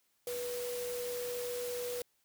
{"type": "tone in noise", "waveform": "sine", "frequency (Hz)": 488.3, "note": "B4", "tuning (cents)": -20, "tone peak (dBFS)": -36, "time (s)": [0.27, 2.02], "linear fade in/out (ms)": 2, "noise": "white", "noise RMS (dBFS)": -44, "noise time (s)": [0.27, 2.02], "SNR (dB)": 5, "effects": ["white hiss -75 dBFS RMS until 2.24 s"]}